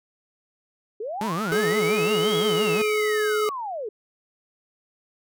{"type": "linear two-way sweep", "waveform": "sine", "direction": "up then down", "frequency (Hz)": [396.5, 3322, 396.5], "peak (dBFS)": -28, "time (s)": [1, 3.89], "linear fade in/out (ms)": 5, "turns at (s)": 2.37}
{"type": "tone with vibrato", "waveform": "sawtooth", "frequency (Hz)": 189.5, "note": "F#3", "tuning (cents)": 42, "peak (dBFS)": -22, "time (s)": [1.21, 2.82], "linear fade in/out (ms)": 2, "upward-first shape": "sine", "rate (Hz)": 5.8, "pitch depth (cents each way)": 290}
{"type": "tone", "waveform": "square", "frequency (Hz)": 425, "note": "G#4", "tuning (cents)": 40, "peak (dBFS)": -22, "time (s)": [1.52, 3.49], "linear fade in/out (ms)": 0}
{"effects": []}